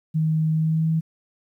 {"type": "tone with pitch glide", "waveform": "sine", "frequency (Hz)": [157.7, 160.83], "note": ["D#3", "E3"], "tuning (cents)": [24, -42], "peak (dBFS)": -18, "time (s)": [0.14, 1.01], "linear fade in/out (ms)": 20, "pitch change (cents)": 34, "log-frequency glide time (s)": [0.52, 0.9], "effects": ["10-bit"]}